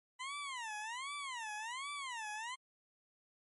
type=tone with vibrato; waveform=20% pulse; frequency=987.8 Hz; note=B5; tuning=in tune; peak=-36 dBFS; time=0.19-2.56 s; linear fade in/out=20 ms; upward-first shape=sine; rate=1.3 Hz; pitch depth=280 cents each way; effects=MP3 48 kbps